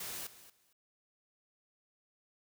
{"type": "noise with echo", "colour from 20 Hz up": "white", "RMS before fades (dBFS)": -42, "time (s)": [0, 0.27], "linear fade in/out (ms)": 5, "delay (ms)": 230, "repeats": 2, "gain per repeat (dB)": -15, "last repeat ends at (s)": 0.73, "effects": []}